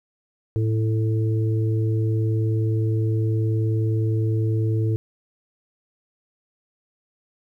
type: harmonic tone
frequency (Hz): 110.1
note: A2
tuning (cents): +2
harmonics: 1 / 3 / 4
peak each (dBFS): -19 / -29 / -31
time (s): 0.56-4.96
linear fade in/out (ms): 0
effects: 10-bit